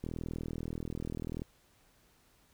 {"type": "click train", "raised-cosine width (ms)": 3, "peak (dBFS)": -25, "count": 57, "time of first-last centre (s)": [0.04, 1.419], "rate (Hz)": 40.6, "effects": ["pink hiss -67 dBFS RMS until 2.53 s"]}